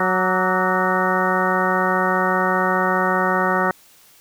harmonic tone with a mistuned harmonic, 185 Hz, F#3, in tune, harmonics 1 / 2 / 3 / 4 / 5 / 6 / 7 / 8 / 10, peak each -25 / -25 / -25 / -25 / -25 / -25 / -25 / -25 / -25 dBFS, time 0-3.71 s, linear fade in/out 2 ms, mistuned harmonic 6, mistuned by +52 cents, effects white hiss -51 dBFS RMS until 4.2 s

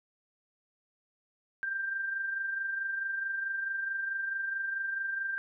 sine tone with amplitude modulation, 1580 Hz, G6, 13 cents sharp, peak -29 dBFS, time 1.63-5.38 s, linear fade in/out 0 ms, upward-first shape sine, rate 24.6 Hz, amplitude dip 45%, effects none

